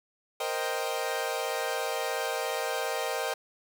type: chord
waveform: sawtooth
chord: C minor seventh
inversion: third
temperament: equal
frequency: 466.2 / 523.3 / 622.3 / 784 Hz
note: Bb4 / C5 / Eb5 / G5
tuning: 0 / 0 / 0 / 0 cents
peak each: -31 dBFS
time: 0.4-3.34 s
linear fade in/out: 5 ms
effects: none